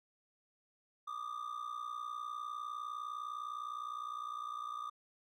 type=ring-modulated tone; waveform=triangle; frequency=1200 Hz; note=D6; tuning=37 cents sharp; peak=-35 dBFS; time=1.07-4.9 s; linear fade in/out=10 ms; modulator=29.9 Hz; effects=none